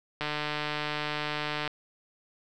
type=click train; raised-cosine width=0.3 ms; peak=-15 dBFS; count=221; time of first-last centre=0.21-1.677 s; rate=150 Hz; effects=none